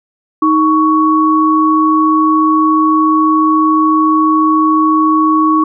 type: tone pair together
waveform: sine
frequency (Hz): 313.3 / 1116.5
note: D#4 / C#6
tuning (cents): +12 / +12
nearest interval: octave + minor seventh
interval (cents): 2200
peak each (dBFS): -10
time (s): 0.42-5.64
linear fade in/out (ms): 5
effects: none